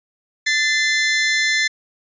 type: tone pair together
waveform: sawtooth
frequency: 1760 / 2058 Hz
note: A6 / C7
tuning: 0 / -29 cents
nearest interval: minor third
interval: 271 cents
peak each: -15 dBFS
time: 0.46-1.68 s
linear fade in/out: 10 ms
effects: resampled to 16000 Hz